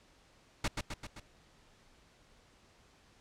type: noise with echo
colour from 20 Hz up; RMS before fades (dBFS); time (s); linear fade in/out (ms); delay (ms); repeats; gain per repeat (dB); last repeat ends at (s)
pink; -31; 0.64-0.68; 5; 130; 4; -4; 1.2
effects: pink hiss -64 dBFS RMS until 3.2 s + low-pass 7000 Hz 12 dB/octave